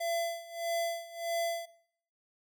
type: tone with tremolo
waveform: square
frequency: 675 Hz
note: E5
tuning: 41 cents sharp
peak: -30 dBFS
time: 0-1.66 s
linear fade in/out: 10 ms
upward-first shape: sine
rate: 1.6 Hz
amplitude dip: 85%
effects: noise-tail reverb RT60 0.6 s tail -17 dB re dry